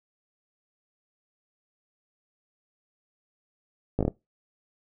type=slowing click train; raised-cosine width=2 ms; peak=-11 dBFS; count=5; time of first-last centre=3.99-4.08 s; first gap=17 ms; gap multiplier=1.19; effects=noise-tail reverb RT60 0.2 s tail -20 dB re dry